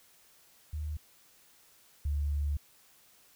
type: tone pair in turn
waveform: sine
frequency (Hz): 76 / 72.47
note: D#2 / D2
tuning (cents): -40 / -22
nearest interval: minor second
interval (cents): 82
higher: first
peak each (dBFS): -33 / -28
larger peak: second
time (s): 0.73-0.97 / 2.05-2.57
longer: second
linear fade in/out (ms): 5
effects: white hiss -62 dBFS RMS until 3.35 s